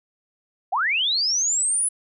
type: linear sweep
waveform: sine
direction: up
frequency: 659.3 to 10150 Hz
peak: -19 dBFS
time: 0.72-1.89 s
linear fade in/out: 10 ms
effects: none